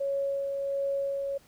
sine tone with tremolo, 554.4 Hz, C#5, in tune, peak -26 dBFS, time 0-1.38 s, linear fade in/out 10 ms, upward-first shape sine, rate 1.4 Hz, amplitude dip 30%, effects pink hiss -60 dBFS RMS until 1.47 s

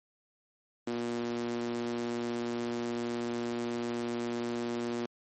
sawtooth tone with high-pass filter, 118.9 Hz, A#2, 35 cents sharp, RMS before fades -34 dBFS, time 0.87-5.06 s, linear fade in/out 5 ms, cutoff 290 Hz, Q 5.2, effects MP3 32 kbps

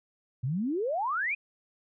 sine exponential sweep, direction up, 117.1 to 2549 Hz, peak -27 dBFS, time 0.43-1.35 s, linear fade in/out 10 ms, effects none

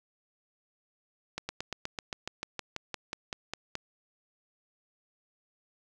slowing click train, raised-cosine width 0.2 ms, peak -17 dBFS, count 16, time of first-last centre 1.38-3.754 s, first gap 110 ms, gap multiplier 1.05, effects none

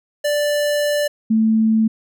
square / sine tone pair in turn, 587.3 / 220.9 Hz, D5 / A3, 0 / +7 cents, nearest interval octave + perfect fourth, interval 1693 cents, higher first, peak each -17 / -12 dBFS, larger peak second, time 0.24-1.08 / 1.3-1.88 s, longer first, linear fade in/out 10 ms, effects none

